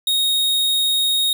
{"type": "tone", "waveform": "45% pulse", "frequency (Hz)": 3738, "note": "A#7", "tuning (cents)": 4, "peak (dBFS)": -16, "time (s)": [0.07, 1.33], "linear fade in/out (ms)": 2, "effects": []}